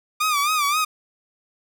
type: tone with vibrato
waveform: sawtooth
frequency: 1198 Hz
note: D6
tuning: 34 cents sharp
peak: -15 dBFS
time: 0.2-0.85 s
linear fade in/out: 10 ms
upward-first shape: sine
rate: 3.8 Hz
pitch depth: 100 cents each way
effects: none